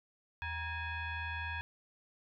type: tone with frequency modulation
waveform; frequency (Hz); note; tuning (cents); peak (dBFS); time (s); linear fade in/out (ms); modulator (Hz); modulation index
sine; 784; G5; 0; -36; 0.42-1.61; 0; 864; 2.2
effects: none